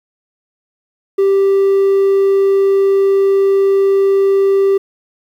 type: tone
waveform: triangle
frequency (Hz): 392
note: G4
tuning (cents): 0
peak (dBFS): -6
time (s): 1.18-4.78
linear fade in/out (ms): 10
effects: tanh soft clip ceiling -2 dBFS + 8-bit